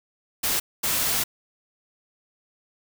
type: noise bursts at uneven times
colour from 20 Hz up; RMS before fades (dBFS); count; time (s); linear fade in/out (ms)
white; -24; 2; 0.43-0.6 / 0.83-1.24; 10
effects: none